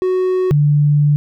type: tone pair in turn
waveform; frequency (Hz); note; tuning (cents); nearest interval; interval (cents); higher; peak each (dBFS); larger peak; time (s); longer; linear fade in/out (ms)
triangle / sine; 370 / 146.83; F#4 / D3; 0 / 0; octave + major third; 1600; first; -11 / -9; second; 0.02-0.51 / 0.51-1.16; second; 0
effects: none